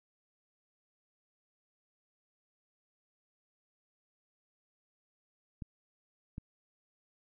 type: clicks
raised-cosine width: 5 ms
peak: -28 dBFS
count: 2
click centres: 5.622 / 6.381 s
effects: none